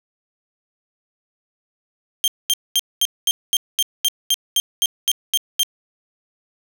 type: tone bursts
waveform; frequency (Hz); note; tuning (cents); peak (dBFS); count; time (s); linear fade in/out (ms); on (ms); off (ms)
sawtooth; 3180; G7; +24; -11; 14; 2.24-5.632; 0; 38; 220
effects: none

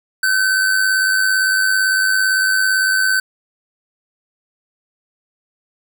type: tone with amplitude modulation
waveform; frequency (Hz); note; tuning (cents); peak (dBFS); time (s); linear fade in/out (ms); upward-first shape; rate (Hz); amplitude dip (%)
square; 1529; G6; -44; -12; 0.23-3.2; 5; sine; 97.8; 45
effects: none

